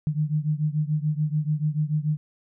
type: beating tone pair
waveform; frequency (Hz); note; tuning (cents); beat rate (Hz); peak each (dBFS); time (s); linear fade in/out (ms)
sine; 149.5 / 156.4; D3 / D#3; +31 / +9; 6.9; -24 / -26; 0.07-2.17; 0
effects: none